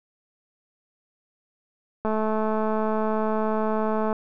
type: click train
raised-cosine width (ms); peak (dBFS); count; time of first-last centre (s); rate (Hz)
1; -13; 452; 2.05-4.128; 217
effects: none